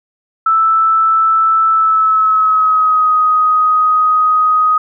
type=tone with pitch glide; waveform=sine; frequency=1318.5 to 1253.2 Hz; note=E6 to D#6; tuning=0 to +12 cents; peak=-8 dBFS; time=0.46-4.78 s; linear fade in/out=5 ms; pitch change=-88 cents; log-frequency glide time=1.7-3.12 s; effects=none